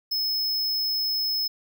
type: tone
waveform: square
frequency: 5190 Hz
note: E8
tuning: 28 cents flat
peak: -24 dBFS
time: 0.11-1.48 s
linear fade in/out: 10 ms
effects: none